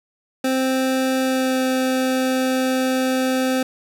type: tone with pitch glide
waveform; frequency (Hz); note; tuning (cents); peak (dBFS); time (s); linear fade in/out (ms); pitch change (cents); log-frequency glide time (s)
25% pulse; 261.6 to 259.2; C4 to C4; 0 to -16; -14; 0.44-3.63; 5; -16; 1.2-1.62
effects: none